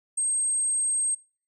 sine tone, 8410 Hz, C9, 8 cents sharp, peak -23 dBFS, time 0.17-1.15 s, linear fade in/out 10 ms, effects noise-tail reverb RT60 0.5 s tail -26 dB re dry

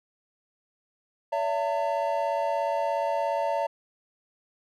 triangle tone cluster, 571 / 668 / 905 Hz, D5 / E5 / A5, -49 / +23 / +48 cents, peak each -27 dBFS, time 1.32-3.67 s, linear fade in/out 10 ms, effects none

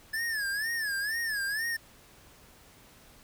square tone with vibrato, 1722 Hz, A6, 38 cents flat, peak -30 dBFS, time 0.13-1.77 s, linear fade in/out 10 ms, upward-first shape sine, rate 2.1 Hz, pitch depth 140 cents each way, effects pink hiss -56 dBFS RMS until 3.23 s

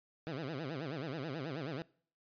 15% pulse tone with vibrato, 146.83 Hz, D3, in tune, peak -32 dBFS, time 0.27-1.82 s, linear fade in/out 0 ms, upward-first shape sine, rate 9.3 Hz, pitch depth 240 cents each way, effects noise-tail reverb RT60 0.5 s tail -23 dB re dry + resampled to 11025 Hz

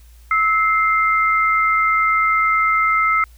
sine tone pair together, 1302.2 / 2093 Hz, E6 / C7, -22 / 0 cents, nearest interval minor sixth, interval 822 cents, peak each -15 / -18 dBFS, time 0.31-3.24 s, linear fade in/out 2 ms, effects added 58 Hz sine -42 dBFS peak until 3.37 s + white hiss -55 dBFS RMS until 3.37 s

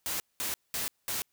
white noise bursts, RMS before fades -33 dBFS, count 4, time 0.06-1.22 s, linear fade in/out 0 ms, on 140 ms, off 200 ms, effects white hiss -75 dBFS RMS until 1.32 s

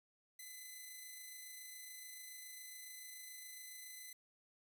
5% pulse tone with amplitude modulation, 2019 Hz, B6, 38 cents sharp, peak -39 dBFS, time 0.39-4.13 s, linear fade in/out 5 ms, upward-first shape sine, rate 27.1 Hz, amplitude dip 25%, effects 12-bit

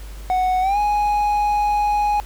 triangle tone with pitch glide, 740 to 830.6 Hz, F#5 to G#5, 0 to 0 cents, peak -14 dBFS, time 0.3-2.2 s, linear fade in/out 0 ms, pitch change +200 cents, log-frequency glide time 0.61-0.78 s, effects added 50 Hz sine -32 dBFS peak until 2.25 s + pink hiss -44 dBFS RMS until 2.25 s

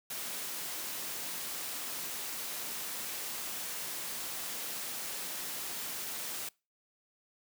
white noise, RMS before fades -39 dBFS, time 0.1-6.49 s, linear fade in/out 5 ms, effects noise-tail reverb RT60 0.3 s tail -25 dB re dry + high-pass 150 Hz 12 dB/octave

